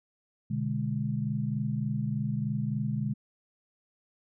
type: chord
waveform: sine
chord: G# diminished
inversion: first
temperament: equal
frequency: 123.47 / 146.83 / 207.7 Hz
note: B2 / D3 / G#3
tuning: 0 / 0 / 0 cents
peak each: -32 dBFS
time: 0.5-3.14 s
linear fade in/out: 10 ms
effects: none